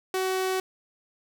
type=tone; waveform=sawtooth; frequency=375.9 Hz; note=F#4; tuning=27 cents sharp; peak=-21 dBFS; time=0.14-0.6 s; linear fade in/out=2 ms; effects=none